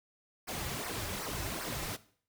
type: noise with flanger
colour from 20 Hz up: pink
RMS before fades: -38 dBFS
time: 0.47-1.97 s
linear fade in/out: 20 ms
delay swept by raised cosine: 0.27 to 4.47 ms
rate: 2.6 Hz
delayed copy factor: -0.75
effects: noise-tail reverb RT60 0.5 s tail -17 dB re dry